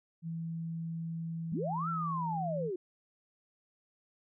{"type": "tone", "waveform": "sine", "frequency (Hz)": 164.81, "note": "E3", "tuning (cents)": 0, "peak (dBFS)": -35, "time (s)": [0.22, 2.71], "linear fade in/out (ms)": 50}
{"type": "linear two-way sweep", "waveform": "sine", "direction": "up then down", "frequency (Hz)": [146.83, 1374, 343.4], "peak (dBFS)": -33, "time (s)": [1.52, 2.76], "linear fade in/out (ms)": 5, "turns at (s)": 1.89}
{"effects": []}